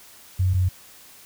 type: tone pair in turn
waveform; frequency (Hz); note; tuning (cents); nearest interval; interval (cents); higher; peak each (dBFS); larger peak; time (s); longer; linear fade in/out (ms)
sine; 92.5 / 91.75; F#2 / F#2; 0 / -14; unison; 14; first; -17; neither; 0.39-0.54 / 0.54-0.69; neither; 10
effects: white hiss -48 dBFS RMS until 1.25 s